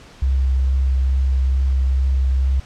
sine tone with vibrato, 66 Hz, C2, 16 cents sharp, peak -14 dBFS, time 0.22-2.6 s, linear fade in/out 5 ms, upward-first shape triangle, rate 2.3 Hz, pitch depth 15 cents each way, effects pink hiss -44 dBFS RMS until 2.65 s + low-pass 6000 Hz 12 dB/octave

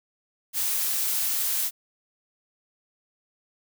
blue noise, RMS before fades -26 dBFS, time 0.53-1.71 s, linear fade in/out 50 ms, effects none

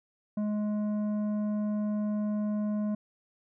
triangle tone with tanh clipping, 210 Hz, G#3, 19 cents sharp, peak -29 dBFS, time 0.37-2.95 s, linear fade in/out 5 ms, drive 13 dB, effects none

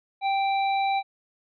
harmonic tone, 784 Hz, G5, in tune, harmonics 1 / 3 / 5, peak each -22 / -32 / -36 dBFS, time 0.21-1.03 s, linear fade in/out 50 ms, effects none

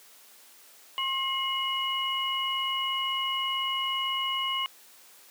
sine tone cluster, 1071 / 2134 / 2916 Hz, C6 / C7 / F#7, +40 / +34 / -26 cents, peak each -31 / -36 / -29 dBFS, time 0.98-4.66 s, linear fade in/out 0 ms, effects white hiss -54 dBFS RMS until 5.3 s + high-pass 300 Hz 12 dB/octave

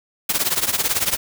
white noise with tremolo, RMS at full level -17 dBFS, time 0.29-1.17 s, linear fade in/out 5 ms, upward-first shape triangle, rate 18 Hz, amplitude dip 90%, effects none

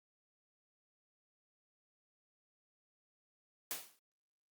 white noise with exponential decay, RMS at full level -37 dBFS, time 3.71-3.99 s, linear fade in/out 0 ms, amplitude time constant 60 ms, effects high-pass 200 Hz 12 dB/octave + Opus 48 kbps

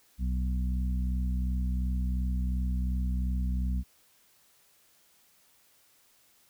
harmonic tone, 62.8 Hz, B1, 30 cents sharp, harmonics 1 / 2 / 3 / 4, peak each -27 / -42 / -36 / -44 dBFS, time 0.18-3.84 s, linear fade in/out 50 ms, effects white hiss -64 dBFS RMS until 6.49 s

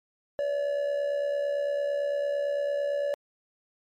triangle tone with amplitude modulation, 573 Hz, D5, 43 cents flat, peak -21 dBFS, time 0.39-3.14 s, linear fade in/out 0 ms, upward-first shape sine, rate 68.9 Hz, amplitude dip 55%, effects MP3 64 kbps

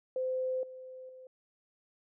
sine tone with level steps, 515 Hz, C5, 28 cents flat, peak -30 / -44 / -48 dBFS, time 0.16-1.27 s, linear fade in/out 2 ms, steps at 0.63 / 1.09 s, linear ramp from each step 2 ms, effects none

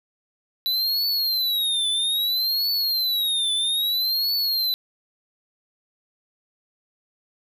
square tone with vibrato, 3951 Hz, B7, in tune, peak -21 dBFS, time 0.66-4.74 s, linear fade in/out 0 ms, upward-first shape triangle, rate 0.61 Hz, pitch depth 220 cents each way, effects none

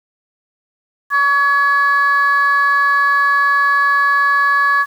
sine tone pair together, 1130.7 / 1692 Hz, C#6 / G#6, +34 / +32 cents, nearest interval perfect fifth, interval 698 cents, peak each -12 dBFS, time 1.1-4.86 s, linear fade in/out 50 ms, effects tanh soft clip ceiling -6 dBFS + 7-bit

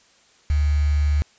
sine tone with quantisation, 73.42 Hz, D2, in tune, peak -16 dBFS, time 0.5-1.22 s, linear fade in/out 0 ms, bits 6, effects white hiss -56 dBFS RMS until 1.38 s + resampled to 16000 Hz

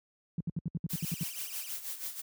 sine tone bursts, 166.2 Hz, E3, 15 cents sharp, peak -29 dBFS, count 10, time 0.38-1.233 s, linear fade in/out 2 ms, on 25 ms, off 67 ms
blue noise with tremolo, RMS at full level -37 dBFS, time 0.89-2.22 s, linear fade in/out 20 ms, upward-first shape sine, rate 6.2 Hz, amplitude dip 70%
10% pulse tone with vibrato, 2703 Hz, E7, 43 cents sharp, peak -36 dBFS, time 0.97-1.73 s, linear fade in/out 10 ms, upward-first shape triangle, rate 18 Hz, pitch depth 300 cents each way
effects high-pass 60 Hz 12 dB/octave

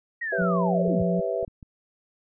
sine linear sweep, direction down, 1919 to 52.9 Hz, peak -27 dBFS, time 0.21-1.03 s, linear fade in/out 10 ms
sine chord, C# half-diminished seventh, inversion second, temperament equal, 392 / 493.9 / 554.4 / 659.3 Hz, G4 / B4 / C#5 / E5, 0 / 0 / 0 / 0 cents, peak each -31 / -29 / -33 / -28 dBFS, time 0.32-1.45 s, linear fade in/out 5 ms
sine tone with vibrato, 178.4 Hz, F3, 37 cents sharp, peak -23 dBFS, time 0.38-1.21 s, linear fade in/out 20 ms, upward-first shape square, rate 3.9 Hz, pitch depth 10 cents each way
clicks, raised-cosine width 5 ms, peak -31 dBFS, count 6, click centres 0.418 / 0.88 / 1.194 / 1.429 / 1.479 / 1.628 s
effects none

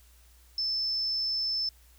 sine tone, 5274 Hz, E8, in tune, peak -27 dBFS, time 0.58-1.69 s, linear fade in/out 2 ms, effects added 60 Hz sine -56 dBFS peak until 1.98 s + white hiss -62 dBFS RMS until 1.98 s

